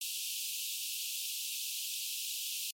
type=high-pass noise; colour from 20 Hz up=pink; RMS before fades=-38 dBFS; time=0.01-2.71 s; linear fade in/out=5 ms; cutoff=2600 Hz; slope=96 dB/octave; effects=MP3 64 kbps